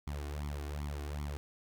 sawtooth tone with flanger, 73 Hz, D2, 10 cents flat, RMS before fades -39 dBFS, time 0.07-1.37 s, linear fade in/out 0 ms, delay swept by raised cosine 0.89 to 2.79 ms, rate 2.6 Hz, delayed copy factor +0.9, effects none

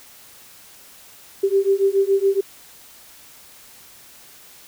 sine beating tone pair, 388.8 / 395.9 Hz, G4 / G4, -14 / +17 cents, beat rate 7.1 Hz, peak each -18 dBFS, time 1.43-2.41 s, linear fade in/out 10 ms, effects white hiss -46 dBFS RMS until 4.67 s

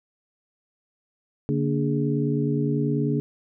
sine tone cluster, 144 / 233.9 / 292.8 / 417.1 Hz, D3 / A#3 / D4 / G#4, -34 / +6 / -5 / +7 cents, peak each -24 / -27 / -27 / -29 dBFS, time 1.49-3.2 s, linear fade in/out 0 ms, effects none

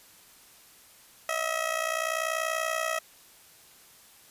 15% pulse tone with amplitude modulation, 642 Hz, E5, 46 cents flat, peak -18 dBFS, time 1.29-2.99 s, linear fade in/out 2 ms, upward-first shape sine, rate 60.5 Hz, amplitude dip 75%, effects white hiss -55 dBFS RMS until 4.3 s + resampled to 32000 Hz

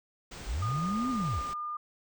pink band-stop noise, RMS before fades -44 dBFS, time 0.31-1.54 s, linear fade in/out 10 ms, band 8900 to 16000 Hz, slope 96 dB/octave
sine linear two-way sweep, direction up then down, 34.95 to 265.8 to 41.07 Hz, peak -29 dBFS, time 0.45-1.43 s, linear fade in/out 50 ms, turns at 1.1 s
sine tone with pitch glide, 1225 to 1208.1 Hz, D#6 to D6, -27 to +49 cents, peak -33 dBFS, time 0.62-1.77 s, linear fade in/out 5 ms, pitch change -24 cents, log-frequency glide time 0.93-1.29 s
effects none

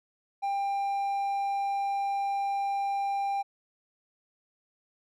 triangle tone, 795 Hz, G5, 24 cents sharp, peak -25 dBFS, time 0.42-3.43 s, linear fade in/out 20 ms, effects none

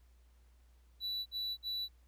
triangle tone bursts, 3951 Hz, B7, in tune, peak -34 dBFS, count 3, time 1-1.886 s, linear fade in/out 50 ms, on 260 ms, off 53 ms, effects added 60 Hz sine -61 dBFS peak until 2.07 s + pink hiss -75 dBFS RMS until 2.07 s

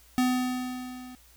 square tone with level ramp, 252.1 Hz, B3, 36 cents sharp, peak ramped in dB -21 to -43 dBFS, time 0.18-1.15 s, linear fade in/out 0 ms, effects added 59 Hz sine -58 dBFS peak until 1.36 s + white hiss -58 dBFS RMS until 1.36 s

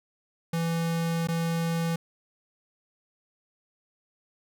square tone with dropouts, 166.4 Hz, E3, 17 cents sharp, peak -26 dBFS, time 0.53-1.96 s, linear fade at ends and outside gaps 5 ms, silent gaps 1.273-1.285 s, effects none

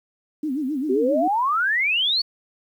sine tone with vibrato, 281.4 Hz, C#4, 26 cents sharp, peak -22 dBFS, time 0.43-1.28 s, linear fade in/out 5 ms, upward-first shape sine, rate 7.6 Hz, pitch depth 190 cents each way
sine exponential sweep, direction up, 363.3 to 4551 Hz, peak -18 dBFS, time 0.89-2.22 s, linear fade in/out 10 ms
effects 9-bit

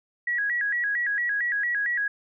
sine tone with vibrato, 1786 Hz, A6, 25 cents sharp, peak -23 dBFS, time 0.27-2.08 s, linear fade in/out 5 ms, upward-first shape square, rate 4.4 Hz, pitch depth 130 cents each way, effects none

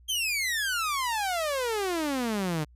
sawtooth exponential sweep, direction down, 3207 to 146.8 Hz, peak -23 dBFS, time 0.08-2.65 s, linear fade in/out 20 ms, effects added 60 Hz sine -52 dBFS peak until 2.75 s + resampled to 32000 Hz

